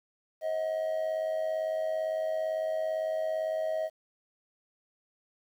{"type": "tone with amplitude modulation", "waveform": "triangle", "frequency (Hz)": 635, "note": "D#5", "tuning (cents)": 35, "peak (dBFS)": -23, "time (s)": [0.41, 3.9], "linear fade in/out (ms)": 50, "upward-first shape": "sine", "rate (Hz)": 97.8, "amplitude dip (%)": 65, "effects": ["tanh soft clip ceiling -20 dBFS", "10-bit"]}